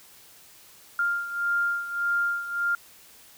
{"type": "beating tone pair", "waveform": "sine", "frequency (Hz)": [1399, 1400.7], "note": ["F6", "F6"], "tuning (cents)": [3, 5], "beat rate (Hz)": 1.7, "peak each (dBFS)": [-25, -30], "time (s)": [0.99, 2.75], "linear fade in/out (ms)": 2, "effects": ["white hiss -52 dBFS RMS until 3.37 s"]}